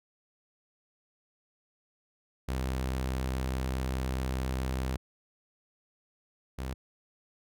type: tone pair in turn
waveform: sawtooth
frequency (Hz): 64.8 / 65.09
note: C2 / C2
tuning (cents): -16 / -8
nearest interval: unison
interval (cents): 8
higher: second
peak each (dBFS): -26 / -30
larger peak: first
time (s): 2.48-4.97 / 6.58-6.74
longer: first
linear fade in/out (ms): 10
effects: none